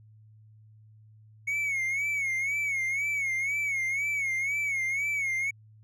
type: tone with vibrato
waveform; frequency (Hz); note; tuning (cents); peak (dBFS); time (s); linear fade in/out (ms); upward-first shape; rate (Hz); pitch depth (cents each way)
triangle; 2208; C#7; -7; -25; 1.47-5.51; 10; sine; 2; 92
effects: added 108 Hz sine -52 dBFS peak until 5.83 s